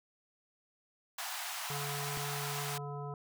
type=high-pass noise; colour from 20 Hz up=pink; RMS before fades=-40 dBFS; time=1.18-2.78 s; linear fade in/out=5 ms; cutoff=670 Hz; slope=96 dB/octave
type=harmonic tone; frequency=143.6 Hz; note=D3; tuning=39 cents flat; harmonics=1 / 3 / 5 / 7 / 9; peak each=-40 / -45 / -47 / -48 / -50 dBFS; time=1.7-3.14 s; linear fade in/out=2 ms
type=click; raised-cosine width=3 ms; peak=-32 dBFS; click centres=2.173 s
effects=none